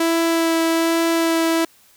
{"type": "tone with vibrato", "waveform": "sawtooth", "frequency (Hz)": 330, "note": "E4", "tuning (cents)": 2, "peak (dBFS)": -12, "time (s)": [0, 1.65], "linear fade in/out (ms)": 5, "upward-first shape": "sine", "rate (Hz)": 1.2, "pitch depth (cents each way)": 10, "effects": ["white hiss -53 dBFS RMS until 1.96 s"]}